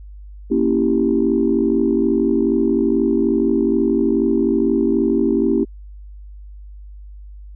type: chord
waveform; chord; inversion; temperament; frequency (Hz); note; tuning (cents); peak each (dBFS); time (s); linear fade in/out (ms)
sine; A# diminished seventh; none; equal; 233.1 / 277.2 / 329.6 / 392; A#3 / C#4 / E4 / G4; 0 / 0 / 0 / 0; -19; 0.5-5.65; 20
effects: tanh soft clip ceiling -4 dBFS + added 50 Hz sine -34 dBFS peak until 7.55 s